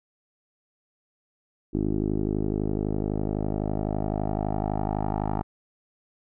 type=tone with low-pass filter sweep; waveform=10% pulse; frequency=51.9 Hz; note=G#1; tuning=in tune; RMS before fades=-27 dBFS; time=1.73-5.43 s; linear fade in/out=20 ms; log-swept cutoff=340 to 920 Hz; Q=3; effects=none